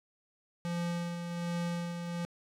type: tone with tremolo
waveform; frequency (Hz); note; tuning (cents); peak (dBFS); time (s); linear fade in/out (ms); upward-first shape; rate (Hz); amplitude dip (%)
square; 172.3; F3; -23; -32; 0.65-2.25; 0; sine; 1.3; 45
effects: low-pass 9000 Hz 12 dB/octave + 10-bit